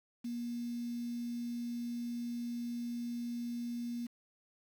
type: tone with quantisation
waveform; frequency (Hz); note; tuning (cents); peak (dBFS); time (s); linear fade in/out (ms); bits
sine; 238.2; A#3; +38; -36; 0.24-4.07; 10; 9
effects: none